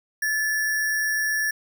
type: tone with sample-and-hold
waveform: sine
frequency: 1736 Hz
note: A6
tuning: 24 cents flat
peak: -21 dBFS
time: 0.22-1.51 s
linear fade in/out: 5 ms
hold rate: 7350 Hz
effects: none